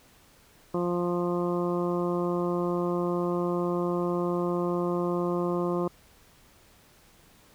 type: harmonic tone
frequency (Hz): 175.5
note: F3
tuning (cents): +9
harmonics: 1 / 2 / 3 / 4 / 5 / 6 / 7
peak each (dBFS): -30 / -28 / -33 / -39 / -43 / -36 / -41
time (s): 0.74-5.88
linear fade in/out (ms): 5
effects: pink hiss -58 dBFS RMS until 7.54 s